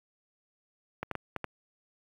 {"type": "clicks", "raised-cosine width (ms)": 0.5, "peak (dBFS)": -18, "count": 5, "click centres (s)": [1.03, 1.113, 1.153, 1.363, 1.443], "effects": ["high-pass 60 Hz 12 dB/octave", "9-bit"]}